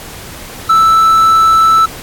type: tone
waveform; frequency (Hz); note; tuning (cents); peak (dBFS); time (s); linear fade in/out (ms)
triangle; 1318.5; E6; 0; -3; 0.69-1.86; 10
effects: pink hiss -29 dBFS RMS until 2.02 s + AAC 64 kbps